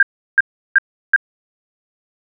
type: tone bursts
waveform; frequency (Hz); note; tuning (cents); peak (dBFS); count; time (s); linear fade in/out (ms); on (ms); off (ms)
sine; 1600; G6; +35; -6; 4; 0-1.162; 2; 28; 350
effects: none